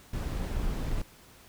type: noise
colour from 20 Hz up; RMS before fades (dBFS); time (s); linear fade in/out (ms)
brown; -31; 0.13-1.02; 5
effects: pink hiss -55 dBFS RMS until 1.48 s